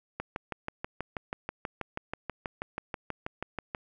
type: click train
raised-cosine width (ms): 0.5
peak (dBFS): -18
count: 23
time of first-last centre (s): 0.2-3.748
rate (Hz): 6.2
effects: none